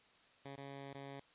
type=tone with dropouts; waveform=10% pulse; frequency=138.59 Hz; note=C#3; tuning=in tune; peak=-39 dBFS; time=0.45-1.2 s; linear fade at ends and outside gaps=5 ms; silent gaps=0.56-0.577 / 0.934-0.946 s; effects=white hiss -67 dBFS RMS until 1.34 s + resampled to 8000 Hz